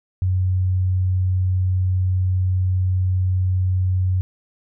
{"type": "tone", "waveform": "sine", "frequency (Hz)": 92.5, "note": "F#2", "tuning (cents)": 0, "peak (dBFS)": -16, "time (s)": [0.22, 4.21], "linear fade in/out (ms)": 0, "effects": []}